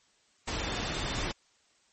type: tone in noise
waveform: sine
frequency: 3569 Hz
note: A7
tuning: 24 cents sharp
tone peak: -43 dBFS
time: 0.61-1.24 s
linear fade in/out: 10 ms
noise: pink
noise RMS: -33 dBFS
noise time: 0.47-1.32 s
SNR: -13 dB
effects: white hiss -67 dBFS RMS until 1.92 s + MP3 32 kbps